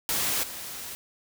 white noise with level steps, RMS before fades -27 / -38 dBFS, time 0.09-0.95 s, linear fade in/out 0 ms, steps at 0.43 s, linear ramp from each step 5 ms, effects none

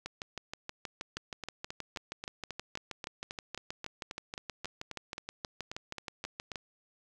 two click trains, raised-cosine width 0.2 ms, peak -22 / -21 dBFS, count 21 / 42, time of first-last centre 1.17-6.518 / 0.06-6.558 s, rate 3.74 / 6.31 Hz, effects none

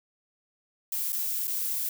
violet noise with dropouts, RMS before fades -30 dBFS, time 0.92-1.89 s, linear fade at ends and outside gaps 2 ms, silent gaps 1.122-1.128 / 1.472-1.478 s, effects none

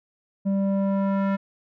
square tone with low-pass filter sweep, 196 Hz, G3, in tune, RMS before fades -23 dBFS, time 0.45-1.37 s, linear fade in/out 20 ms, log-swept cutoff 410 to 1600 Hz, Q 1.3, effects none

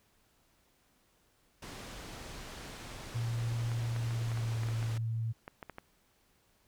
pink low-pass noise, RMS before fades -46 dBFS, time 1.62-4.98 s, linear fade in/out 5 ms, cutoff 7800 Hz, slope 12 dB/octave
sine tone with pitch glide, 116.54 to 113.29 Hz, A#2 to A#2, 0 to -49 cents, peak -31 dBFS, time 3.14-5.33 s, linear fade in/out 20 ms, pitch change -49 cents, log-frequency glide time 4.11-4.63 s
clicks, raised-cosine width 0.5 ms, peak -28 dBFS, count 12, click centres 3.717 / 3.963 / 4.108 / 4.317 / 4.374 / 4.634 / 4.687 / 4.828 / 5.479 / 5.628 / 5.697 / 5.784 s
effects pink hiss -70 dBFS RMS until 6.67 s

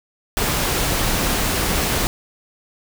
pink noise, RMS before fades -20 dBFS, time 0.37-2.07 s, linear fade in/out 0 ms, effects none

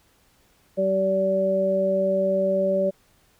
harmonic tone, 192.1 Hz, G3, 35 cents flat, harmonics 1 / 2 / 3, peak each -27 / -28 / -20 dBFS, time 0.77-2.91 s, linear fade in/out 20 ms, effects pink hiss -61 dBFS RMS until 3.39 s

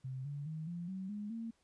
sine tone with pitch steps, 130.81 / 143.48 / 157.37 / 172.6 / 189.32 / 207.6 / 227.8 Hz, C3 / D3 / D#3 / F3 / F#3 / G#3 / A#3, 0 / -40 / +20 / -20 / +40 / 0 / -40 cents, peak -39 dBFS, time 0.04-1.51 s, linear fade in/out 10 ms, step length 210 ms, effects pink hiss -75 dBFS RMS until 1.63 s + resampled to 22050 Hz

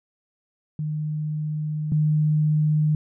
sine tone pair in turn, 152.6 / 152.6 Hz, D#3 / D#3, -33 / -33 cents, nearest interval unison, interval 0 cents, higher neither, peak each -24 / -17 dBFS, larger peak second, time 0.79-1.92 / 1.92-2.95 s, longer first, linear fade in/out 2 ms, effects none

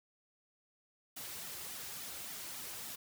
white noise with flanger, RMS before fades -45 dBFS, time 1.16-2.96 s, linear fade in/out 10 ms, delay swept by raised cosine 1.8 to 4.5 ms, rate 3.5 Hz, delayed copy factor -0.8, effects none

